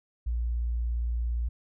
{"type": "tone", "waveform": "sine", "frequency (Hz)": 58.7, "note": "A#1", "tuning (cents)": 13, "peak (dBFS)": -26, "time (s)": [0.26, 1.49], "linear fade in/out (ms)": 10, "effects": []}